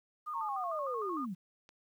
sine tone with vibrato, 1154 Hz, D6, 31 cents flat, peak -36 dBFS, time 0.26-1.26 s, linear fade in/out 20 ms, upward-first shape square, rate 6.6 Hz, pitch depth 95 cents each way
sine linear sweep, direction down, 949 to 167 Hz, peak -36 dBFS, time 0.34-1.35 s, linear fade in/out 20 ms
click, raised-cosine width 0.2 ms, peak -38 dBFS, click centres 1.691 s
effects 11-bit

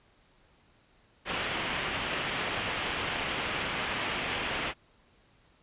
white low-pass noise, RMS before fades -33 dBFS, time 1.25-4.74 s, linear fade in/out 50 ms, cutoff 3300 Hz, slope 48 dB/octave, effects pink hiss -64 dBFS RMS until 5.62 s + resampled to 8000 Hz

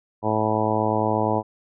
harmonic tone, 108.5 Hz, A2, 24 cents flat, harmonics 1 / 2 / 3 / 4 / 5 / 6 / 7 / 8 / 9, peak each -28 / -28 / -28 / -28 / -28 / -28 / -28 / -28 / -28 dBFS, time 0.22-1.43 s, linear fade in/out 50 ms, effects none

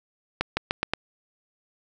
accelerating click train, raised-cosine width 0.3 ms, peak -7 dBFS, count 5, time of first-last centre 0.41-0.936 s, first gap 160 ms, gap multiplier 0.87, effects none

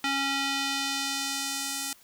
square tone with band-pass filter sweep, 275.2 Hz, C#4, 12 cents flat, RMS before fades -30 dBFS, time 0.04-1.93 s, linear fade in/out 2 ms, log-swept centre 2600 to 8700 Hz, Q 0.88, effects white hiss -57 dBFS RMS until 2.03 s

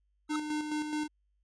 square tone with exponential growth, 1291 Hz, E6, 37 cents flat, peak -32 dBFS, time 0.28-0.36 s, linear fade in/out 2 ms, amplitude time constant 16 ms
square tone with tremolo, 302.8 Hz, D#4, 47 cents flat, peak -31 dBFS, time 0.29-1.08 s, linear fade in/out 20 ms, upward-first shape square, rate 4.7 Hz, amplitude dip 45%
effects added 50 Hz sine -70 dBFS peak until 1.43 s + resampled to 22050 Hz

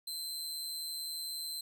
sawtooth tone with amplitude modulation, 4092 Hz, C8, 39 cents flat, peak -33 dBFS, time 0.07-1.61 s, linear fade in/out 5 ms, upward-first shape sine, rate 151 Hz, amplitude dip 40%, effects none

